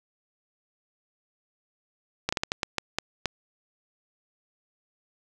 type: slowing click train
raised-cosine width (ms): 0.2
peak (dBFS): -8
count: 9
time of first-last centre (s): 2.29-3.257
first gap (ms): 35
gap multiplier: 1.34
effects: none